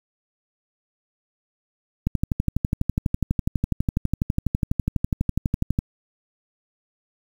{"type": "click train", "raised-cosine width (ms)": 5, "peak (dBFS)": -8, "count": 46, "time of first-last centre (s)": [2.07, 5.789], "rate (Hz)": 12.1, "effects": ["7-bit"]}